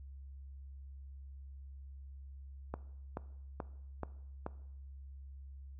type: click train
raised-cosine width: 1 ms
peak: -24 dBFS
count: 5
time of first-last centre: 2.74-4.464 s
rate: 2.32 Hz
effects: noise-tail reverb RT60 0.8 s tail -18 dB re dry + added 68 Hz sine -47 dBFS peak until 5.79 s